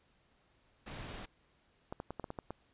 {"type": "noise", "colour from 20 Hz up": "pink", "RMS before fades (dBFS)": -45, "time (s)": [0.86, 1.26], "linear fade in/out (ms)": 10}
{"type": "clicks", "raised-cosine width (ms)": 1, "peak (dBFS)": -26, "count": 8, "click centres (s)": [1.925, 2.001, 2.106, 2.197, 2.242, 2.304, 2.388, 2.506]}
{"effects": ["pink hiss -71 dBFS RMS until 2.73 s", "resampled to 8000 Hz"]}